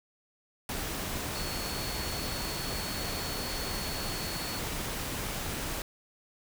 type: tone in noise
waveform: sine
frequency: 4398 Hz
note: C#8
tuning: 14 cents flat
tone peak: -40 dBFS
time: 1.35-4.59 s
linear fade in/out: 2 ms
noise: pink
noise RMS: -35 dBFS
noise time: 0.69-5.82 s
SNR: -8 dB
effects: none